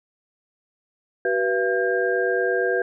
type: tone cluster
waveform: sine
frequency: 379.3 / 488 / 676 / 1604 Hz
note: F#4 / B4 / E5 / G6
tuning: +43 / -21 / +43 / +39 cents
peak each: -24 / -23 / -28 / -25 dBFS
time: 1.25-2.82 s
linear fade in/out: 2 ms
effects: none